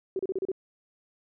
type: tone bursts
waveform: sine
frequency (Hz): 380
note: F#4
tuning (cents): +46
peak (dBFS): -26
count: 6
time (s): 0.16-0.517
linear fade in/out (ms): 2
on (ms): 32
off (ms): 33
effects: none